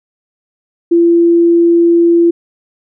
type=tone; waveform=sine; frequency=340 Hz; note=F4; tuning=46 cents flat; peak=-5 dBFS; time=0.91-2.31 s; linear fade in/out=10 ms; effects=none